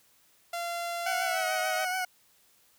sawtooth tone with pitch glide, 688 to 630.9 Hz, F5 to D#5, -26 to +24 cents, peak -28 dBFS, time 0.53-1.85 s, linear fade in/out 5 ms, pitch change -150 cents, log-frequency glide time 1.22-1.48 s
20% pulse tone with vibrato, 740 Hz, F#5, in tune, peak -24 dBFS, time 1.06-2.05 s, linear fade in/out 5 ms, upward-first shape triangle, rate 6.9 Hz, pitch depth 36 cents each way
effects white hiss -64 dBFS RMS until 2.78 s

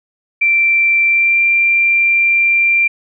sine tone with pitch glide, 2349 to 2369 Hz, D7 to D7, 0 to +14 cents, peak -9 dBFS, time 0.41-2.88 s, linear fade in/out 10 ms, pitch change +14 cents, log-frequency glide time 1.06-1.42 s, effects none

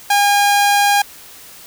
sawtooth tone, 812 Hz, G#5, 39 cents flat, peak -7 dBFS, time 0.1-1.02 s, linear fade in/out 5 ms, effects white hiss -39 dBFS RMS until 1.66 s

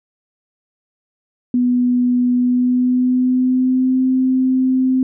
sine tone with pitch glide, 246.9 to 258.9 Hz, B3 to C4, 0 to -18 cents, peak -12 dBFS, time 1.54-5.03 s, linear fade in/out 2 ms, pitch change +82 cents, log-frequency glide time 2.35-4.02 s, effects none

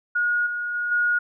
sine tone with level steps, 1442 Hz, F#6, 45 cents flat, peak -19 / -25 / -23 / -18 dBFS, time 0.15-1.19 s, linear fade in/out 10 ms, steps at 0.46 / 0.74 / 0.91 s, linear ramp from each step 10 ms, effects none

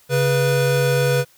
square tone pair together, 137.7 / 490.7 Hz, C#3 / B4, -11 / -11 cents, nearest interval octave + minor seventh, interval 2200 cents, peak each -19 dBFS, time 0.09-1.25 s, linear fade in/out 50 ms, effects white hiss -54 dBFS RMS until 1.37 s

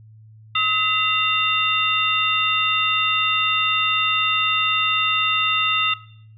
sine tone cluster, 1276 / 2023 / 2764 / 3600 Hz, D#6 / B6 / F7 / A7, +43 / +41 / -19 / +39 cents, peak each -21 / -28 / -21 / -23 dBFS, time 0.55-5.94 s, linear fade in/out 5 ms, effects noise-tail reverb RT60 0.6 s tail -17 dB re dry + added 109 Hz sine -43 dBFS peak until 6.37 s

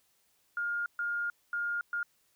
sine tone bursts at uneven times, 1415 Hz, F6, 22 cents sharp, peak -30 dBFS, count 4, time 0.57-0.86 / 0.99-1.3 / 1.53-1.81 / 1.93-2.03 s, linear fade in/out 2 ms, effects white hiss -71 dBFS RMS until 2.35 s

